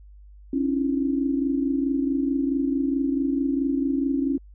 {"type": "tone cluster", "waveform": "sine", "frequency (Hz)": [271.9, 296.5, 334.7], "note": ["C#4", "D4", "E4"], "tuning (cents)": [-33, 17, 26], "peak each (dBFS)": [-22, -29, -29], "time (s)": [0.53, 4.38], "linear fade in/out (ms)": 5, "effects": ["added 50 Hz sine -44 dBFS peak until 4.54 s"]}